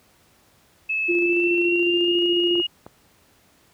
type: tone with pitch glide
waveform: sine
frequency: 2600 to 2868 Hz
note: E7 to F7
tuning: -24 to +45 cents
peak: -21 dBFS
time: 0.89-2.67 s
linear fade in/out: 10 ms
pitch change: +169 cents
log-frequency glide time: 1.15-2.21 s
type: tone with tremolo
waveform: sine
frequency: 347.6 Hz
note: F4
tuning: 8 cents flat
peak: -18 dBFS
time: 1.08-2.62 s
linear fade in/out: 20 ms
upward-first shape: square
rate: 14 Hz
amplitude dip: 25%
type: clicks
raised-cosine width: 1 ms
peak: -24 dBFS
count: 3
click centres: 2.555 / 2.599 / 2.865 s
effects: pink hiss -58 dBFS RMS until 3.73 s + high-pass 60 Hz 12 dB/octave